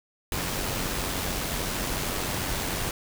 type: noise with amplitude modulation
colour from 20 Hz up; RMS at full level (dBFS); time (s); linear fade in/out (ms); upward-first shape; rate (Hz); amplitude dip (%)
pink; -28; 0.32-2.91; 2; sine; 93.5; 35
effects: none